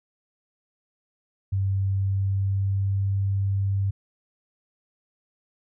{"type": "tone with pitch glide", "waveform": "sine", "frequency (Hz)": [97.2, 98.27], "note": ["G2", "G2"], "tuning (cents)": [-14, 5], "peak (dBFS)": -21, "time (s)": [1.52, 3.91], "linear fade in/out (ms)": 10, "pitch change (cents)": 19, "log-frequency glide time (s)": [1.87, 3.08], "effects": []}